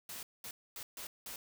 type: noise bursts at uneven times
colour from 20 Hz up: white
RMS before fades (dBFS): -45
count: 5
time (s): 0.09-0.23 / 0.44-0.51 / 0.76-0.83 / 0.97-1.07 / 1.26-1.36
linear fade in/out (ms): 2
effects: none